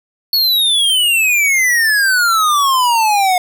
square exponential sweep, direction down, 4435 to 717 Hz, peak -11 dBFS, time 0.33-3.38 s, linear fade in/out 2 ms, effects none

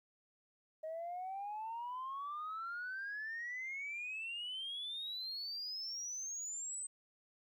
sine exponential sweep, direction up, 624 to 8230 Hz, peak -39 dBFS, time 0.83-6.87 s, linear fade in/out 10 ms, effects tanh soft clip ceiling -37 dBFS + 13-bit

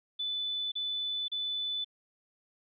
sine tone bursts, 3495 Hz, A7, 12 cents flat, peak -31 dBFS, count 3, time 0.19-1.846 s, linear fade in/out 10 ms, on 530 ms, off 33 ms, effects none

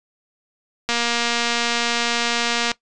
click train, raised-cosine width 0.2 ms, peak -4 dBFS, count 432, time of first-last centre 0.89-2.716 s, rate 236 Hz, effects noise-tail reverb RT60 0.1 s tail -19 dB re dry + resampled to 22050 Hz

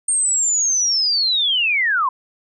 sine linear sweep, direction down, 8730 to 983 Hz, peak -15 dBFS, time 0.08-2.09 s, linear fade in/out 5 ms, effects none

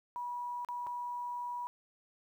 sine tone with dropouts, 971 Hz, B5, 30 cents flat, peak -36 dBFS, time 0.16-1.67 s, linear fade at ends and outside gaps 0 ms, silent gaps 0.648-0.687 / 0.866-0.87 s, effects 11-bit

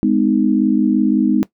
sine chord, G# minor, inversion none, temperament equal with one note detuned, 207.7 / 253.4 / 311.1 Hz, G#3 / B3 / D#4, 0 / +45 / 0 cents, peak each -16 dBFS, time 0.03-1.43 s, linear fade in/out 0 ms, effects noise-tail reverb RT60 0.1 s tail -17 dB re dry

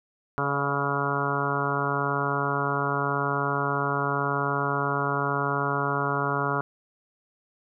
harmonic tone with a mistuned harmonic, 140.9 Hz, C#3, 29 cents sharp, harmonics 1 / 2 / 3 / 4 / 5 / 6 / 7 / 8 / 9 / 10, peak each -31 / -35 / -32 / -36 / -34 / -37 / -32 / -32 / -32 / -31 dBFS, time 0.38-6.61 s, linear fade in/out 0 ms, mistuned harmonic 4, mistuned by +24 cents, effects none

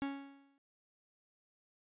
45% pulse tone with exponential decay, 277.2 Hz, C#4, in tune, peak -33 dBFS, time 0.02-0.58 s, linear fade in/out 0 ms, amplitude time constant 120 ms, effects noise-tail reverb RT60 0.4 s tail -25 dB re dry + resampled to 8000 Hz

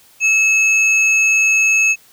sine tone pair together, 2599 / 6542 Hz, E7 / G#8, -25 / -27 cents, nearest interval octave + major third, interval 1598 cents, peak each -10 / -19 dBFS, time 0.2-1.96 s, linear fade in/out 50 ms, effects tanh soft clip ceiling -5 dBFS + white hiss -49 dBFS RMS until 2.12 s

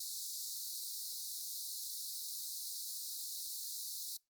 pink high-pass noise, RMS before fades -43 dBFS, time 0-4.17 s, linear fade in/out 5 ms, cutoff 3900 Hz, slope 96 dB/octave, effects noise-tail reverb RT60 0.2 s tail -23 dB re dry + Opus 48 kbps

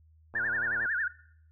click train, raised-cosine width 1 ms, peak -32 dBFS, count 61, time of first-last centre 0.34-0.857 s, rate 116 Hz
sine tone with vibrato, 1605 Hz, G6, 40 cents sharp, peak -27 dBFS, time 0.35-1.08 s, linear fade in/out 5 ms, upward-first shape sine, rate 11 Hz, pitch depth 210 cents each way
effects noise-tail reverb RT60 0.7 s tail -20 dB re dry + added 79 Hz sine -57 dBFS peak until 1.51 s

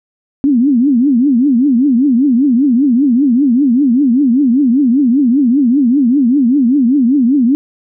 sine tone with vibrato, 260 Hz, C4, 11 cents flat, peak -7 dBFS, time 0.44-7.55 s, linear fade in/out 0 ms, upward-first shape triangle, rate 5.1 Hz, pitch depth 270 cents each way, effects none

